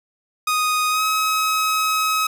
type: tone with pitch glide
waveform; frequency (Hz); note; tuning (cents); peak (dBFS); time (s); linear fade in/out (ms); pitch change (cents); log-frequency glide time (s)
sawtooth; 1244.5 to 1275.8; D#6 to D#6; 0 to +43; -14; 0.47-2.27; 5; +43; 0.9-1.03
effects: none